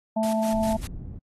harmonic tone, 220 Hz, A3, in tune, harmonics 1 / 3 / 4, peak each -24 / -25 / -30 dBFS, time 0.16-0.77 s, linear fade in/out 10 ms
white noise with tremolo, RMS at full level -38 dBFS, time 0.23-0.87 s, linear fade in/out 0 ms, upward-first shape square, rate 5 Hz, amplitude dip 80%
pink low-pass noise, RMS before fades -35 dBFS, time 0.52-1.19 s, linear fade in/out 10 ms, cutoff 170 Hz, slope 12 dB/octave
effects AAC 32 kbps

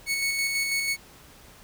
sawtooth tone with tremolo, 2212 Hz, C#7, 4 cents flat, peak -20 dBFS, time 0.06-0.97 s, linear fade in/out 50 ms, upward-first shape square, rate 6.1 Hz, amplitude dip 30%, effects pink hiss -51 dBFS RMS until 1.63 s

